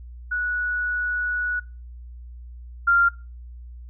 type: tone pair in turn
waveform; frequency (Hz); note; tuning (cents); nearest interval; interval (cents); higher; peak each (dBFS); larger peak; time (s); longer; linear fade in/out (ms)
sine; 1469 / 1390.7; F#6 / F6; -13 / -8; minor second; 95; first; -22 / -14; second; 0.31-1.6 / 2.87-3.09; first; 10
effects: noise-tail reverb RT60 0.3 s tail -22 dB re dry + added 60 Hz sine -37 dBFS peak until 3.89 s